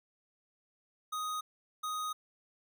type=tone bursts at uneven times; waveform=square; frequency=1248 Hz; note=D#6; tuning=5 cents sharp; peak=-35 dBFS; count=2; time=1.12-1.41 / 1.83-2.13 s; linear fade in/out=10 ms; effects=none